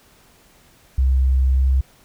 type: tone with pitch glide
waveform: sine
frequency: 65.41 to 65.9 Hz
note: C2 to C2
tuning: 0 to +13 cents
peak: -13 dBFS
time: 0.98-1.81 s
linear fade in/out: 5 ms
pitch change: +13 cents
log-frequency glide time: 1.53-1.62 s
effects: pink hiss -53 dBFS RMS until 2.04 s